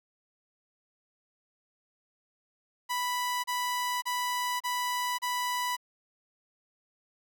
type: tone bursts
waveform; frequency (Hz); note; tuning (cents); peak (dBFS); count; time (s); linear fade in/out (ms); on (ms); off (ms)
sawtooth; 987.8; B5; 0; -25; 5; 2.89-5.768; 20; 550; 32
effects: none